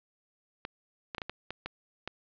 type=clicks; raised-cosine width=0.3 ms; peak=-20 dBFS; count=8; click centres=0.651 / 1.148 / 1.182 / 1.218 / 1.296 / 1.506 / 1.66 / 2.076 s; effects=resampled to 11025 Hz + 8-bit